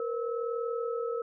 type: tone cluster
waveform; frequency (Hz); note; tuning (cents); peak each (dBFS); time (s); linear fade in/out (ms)
sine; 466.3 / 507 / 1300; A#4 / B4 / E6; +1 / +45 / -24; -31 / -37 / -39; 0-1.22; 2
effects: none

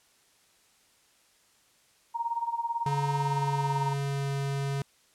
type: tone with tremolo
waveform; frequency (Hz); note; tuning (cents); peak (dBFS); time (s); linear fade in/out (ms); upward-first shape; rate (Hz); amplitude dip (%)
sine; 932.3; A#5; 0; -25; 2.14-3.94; 20; sine; 18; 80
type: tone with pitch glide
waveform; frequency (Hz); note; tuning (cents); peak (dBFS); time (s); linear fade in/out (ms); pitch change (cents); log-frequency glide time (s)
square; 142 to 138.84; C#3 to C#3; +42 to +3; -29; 2.86-4.82; 2; -39; 3.17-4.32
effects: white hiss -64 dBFS RMS until 5.14 s + low-pass 10000 Hz 12 dB/octave

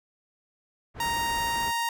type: low-pass noise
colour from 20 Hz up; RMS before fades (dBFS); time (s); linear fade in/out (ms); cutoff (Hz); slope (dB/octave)
pink; -39; 0.94-1.73; 50; 1800; 12
type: tone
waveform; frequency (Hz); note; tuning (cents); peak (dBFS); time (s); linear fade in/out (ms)
sawtooth; 932.3; A#5; 0; -22; 1-1.89; 2
effects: none

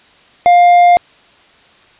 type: tone with tanh clipping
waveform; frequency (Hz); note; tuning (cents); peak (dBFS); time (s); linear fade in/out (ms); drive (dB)
sine; 704; F5; +14; -5; 0.46-0.97; 0; 6
effects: white hiss -46 dBFS RMS until 1.99 s + resampled to 8000 Hz

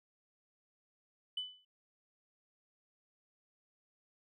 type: tone with exponential decay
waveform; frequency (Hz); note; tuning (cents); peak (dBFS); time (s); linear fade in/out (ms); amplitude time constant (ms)
sine; 3000; F#7; +23; -32; 1.37-1.65; 5; 60
effects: tanh soft clip ceiling -29 dBFS

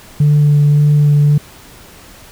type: tone with vibrato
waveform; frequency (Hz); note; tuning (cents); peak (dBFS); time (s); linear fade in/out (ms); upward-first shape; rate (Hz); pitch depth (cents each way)
sine; 147; D3; +2; -5; 0.2-1.38; 5; sine; 1.8; 11
effects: tanh soft clip ceiling -4 dBFS + pink hiss -39 dBFS RMS until 2.31 s

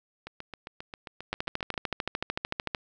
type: two click trains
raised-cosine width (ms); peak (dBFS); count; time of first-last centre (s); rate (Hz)
0.3; -23 / -13; 12 / 20; 0.27-1.741 / 1.33-2.748; 7.48 / 13.4
effects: none

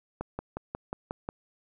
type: click train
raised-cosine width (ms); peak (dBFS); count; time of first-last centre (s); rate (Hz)
1; -19; 7; 0.21-1.289; 5.56
effects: none

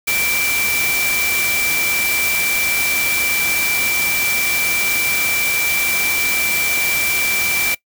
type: tone in noise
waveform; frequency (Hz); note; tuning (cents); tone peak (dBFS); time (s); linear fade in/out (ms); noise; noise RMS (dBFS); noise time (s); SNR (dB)
sine; 2341; D7; -6; -18; 0.07-7.75; 10; white; -21; 0.07-7.75; 0
effects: noise-tail reverb RT60 0.1 s tail -21 dB re dry

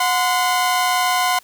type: tone pair together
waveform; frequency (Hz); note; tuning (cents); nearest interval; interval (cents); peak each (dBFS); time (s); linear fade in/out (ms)
sawtooth; 728 / 1029.5; F#5 / C6; -28 / -28; tritone; 600; -15; 0-1.39; 5
effects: white hiss -51 dBFS RMS until 1.43 s

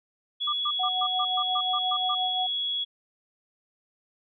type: tone with pitch glide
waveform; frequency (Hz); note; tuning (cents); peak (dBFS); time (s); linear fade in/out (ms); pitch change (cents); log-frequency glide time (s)
sine; 3373 to 3352; G#7 to G#7; +26 to +15; -26; 0.4-2.85; 20; -11; 0.59-0.86
type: tone bursts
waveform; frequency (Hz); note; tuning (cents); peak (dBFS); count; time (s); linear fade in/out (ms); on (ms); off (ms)
sine; 1191; D6; +24; -26; 10; 0.47-2.15; 10; 60; 120
type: tone with tremolo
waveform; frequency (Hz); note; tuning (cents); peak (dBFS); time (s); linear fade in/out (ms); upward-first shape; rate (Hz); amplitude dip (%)
sine; 740; F#5; 0; -26; 0.79-2.47; 10; sine; 5.7; 60
effects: none

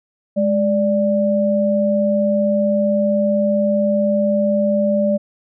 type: tone pair together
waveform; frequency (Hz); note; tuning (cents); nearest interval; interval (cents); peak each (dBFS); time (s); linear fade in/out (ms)
sine; 207.7 / 587.5; G#3 / D5; 0 / +1; octave + tritone; 1801; -17 / -16; 0.36-5.18; 20
effects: none

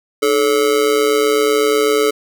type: tone with amplitude modulation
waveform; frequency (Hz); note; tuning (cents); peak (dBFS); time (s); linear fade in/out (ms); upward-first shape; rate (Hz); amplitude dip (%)
square; 432.4; A4; -30; -9; 0.22-2.11; 10; sine; 128; 80
effects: none

